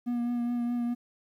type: tone with vibrato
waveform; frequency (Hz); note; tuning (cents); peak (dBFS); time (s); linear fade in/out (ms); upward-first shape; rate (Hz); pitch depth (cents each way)
triangle; 240; B3; -49; -25; 0.06-0.95; 20; triangle; 4.8; 23
effects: 11-bit